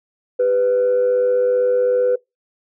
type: tone pair together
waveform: sine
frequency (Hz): 394.8 / 497.4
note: G4 / B4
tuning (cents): +12 / +12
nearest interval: major third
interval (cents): 400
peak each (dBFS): -23 / -12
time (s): 0.39-2.16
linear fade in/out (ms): 10
effects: noise-tail reverb RT60 0.2 s tail -24 dB re dry + tanh soft clip ceiling -10 dBFS